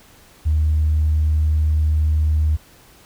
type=tone; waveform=sine; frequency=77 Hz; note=D#2; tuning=17 cents flat; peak=-13 dBFS; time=0.45-2.57 s; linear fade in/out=20 ms; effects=tanh soft clip ceiling -10 dBFS + pink hiss -49 dBFS RMS until 3.05 s